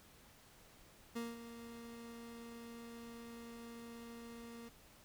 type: tone with ADSR envelope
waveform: 30% pulse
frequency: 233.1 Hz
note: A#3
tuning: in tune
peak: -36 dBFS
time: 1.15-4.69 s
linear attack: 16 ms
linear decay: 190 ms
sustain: -11 dB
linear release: 10 ms
effects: pink hiss -63 dBFS RMS until 5.04 s